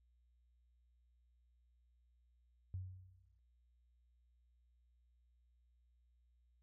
sine tone with exponential decay, 92.5 Hz, F#2, in tune, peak -39 dBFS, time 2.74-3.39 s, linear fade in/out 0 ms, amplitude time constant 140 ms, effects added 60 Hz sine -70 dBFS peak until 6.62 s

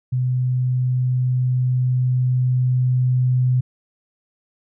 sine tone with level ramp, 126.6 Hz, B2, 43 cents sharp, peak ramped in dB -17 to -14 dBFS, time 0.12-3.61 s, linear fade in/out 10 ms, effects none

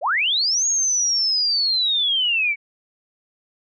sine linear two-way sweep, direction up then down, 477.9 to 6660 to 2226 Hz, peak -17 dBFS, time 0.01-2.56 s, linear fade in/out 50 ms, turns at 0.66 s, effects none

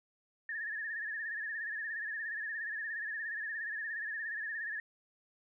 sine tone with vibrato, 1760 Hz, A6, in tune, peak -36 dBFS, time 0.49-4.8 s, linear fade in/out 2 ms, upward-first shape sine, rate 17 Hz, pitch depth 88 cents each way, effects none

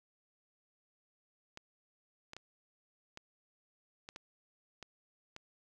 clicks, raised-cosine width 0.2 ms, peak -29 dBFS, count 8, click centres 1.574 / 2.334 / 2.366 / 3.174 / 4.089 / 4.161 / 4.827 / 5.364 s, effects none

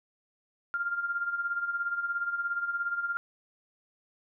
sine tone with tremolo, 1396.9 Hz, F6, in tune, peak -26 dBFS, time 0.74-3.17 s, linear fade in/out 0 ms, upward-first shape sine, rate 17 Hz, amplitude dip 65%, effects none

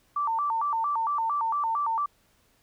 sine tone with vibrato, 1026 Hz, C6, 34 cents flat, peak -24 dBFS, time 0.16-2.06 s, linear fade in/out 5 ms, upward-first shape square, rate 4.4 Hz, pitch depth 220 cents each way, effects pink hiss -65 dBFS RMS until 2.62 s

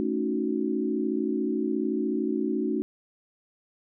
sine chord, D# half-diminished seventh, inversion second, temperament equal, 220 / 277.2 / 311.1 / 370 Hz, A3 / C#4 / D#4 / F#4, 0 / 0 / 0 / 0 cents, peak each -30 dBFS, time 0-2.82 s, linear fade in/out 0 ms, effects none

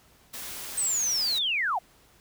white noise, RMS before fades -38 dBFS, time 0.33-1.39 s, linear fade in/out 10 ms
sine linear sweep, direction down, 8372 to 658 Hz, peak -24 dBFS, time 0.77-1.79 s, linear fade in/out 10 ms
effects pink hiss -59 dBFS RMS until 2.2 s

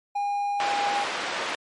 triangle tone, 812 Hz, G#5, 39 cents flat, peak -22 dBFS, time 0.15-1.04 s, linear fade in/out 10 ms
pink band-pass noise, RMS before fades -30 dBFS, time 0.6-1.55 s, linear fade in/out 0 ms, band 550 to 3600 Hz, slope 12 dB/octave
effects MP3 48 kbps

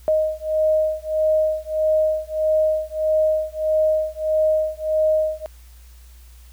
sine beating tone pair, 622.3 / 623.9 Hz, D#5 / D#5, 0 / +5 cents, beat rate 1.6 Hz, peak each -20 dBFS, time 0.08-5.46 s, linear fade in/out 0 ms, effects added 60 Hz sine -42 dBFS peak until 6.52 s + white hiss -54 dBFS RMS until 6.52 s

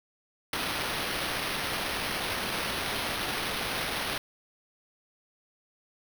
white noise with sample-and-hold, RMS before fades -32 dBFS, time 0.53-4.18 s, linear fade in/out 2 ms, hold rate 7350 Hz, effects none

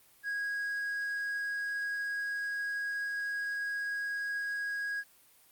sine tone with hard clipping, 1648 Hz, G#6, 14 cents flat, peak -32 dBFS, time 0.23-5.04 s, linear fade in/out 50 ms, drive 2 dB, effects white hiss -62 dBFS RMS until 5.51 s + Opus 32 kbps

